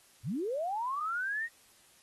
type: linear sweep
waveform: sine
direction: up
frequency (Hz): 87.31 to 1897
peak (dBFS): -31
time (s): 0.23-1.49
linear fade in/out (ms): 50
effects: white hiss -62 dBFS RMS until 2.02 s + AAC 32 kbps